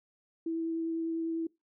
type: tone with vibrato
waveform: sine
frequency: 328.2 Hz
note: E4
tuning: 8 cents flat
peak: -30 dBFS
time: 0.46-1.47 s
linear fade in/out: 5 ms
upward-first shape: triangle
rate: 10 Hz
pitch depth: 11 cents each way
effects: noise-tail reverb RT60 0.2 s tail -22 dB re dry